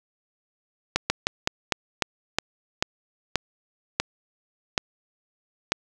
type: slowing click train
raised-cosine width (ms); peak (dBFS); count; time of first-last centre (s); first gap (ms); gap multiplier
0.2; -3; 12; 0.96-5.72; 140; 1.21
effects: none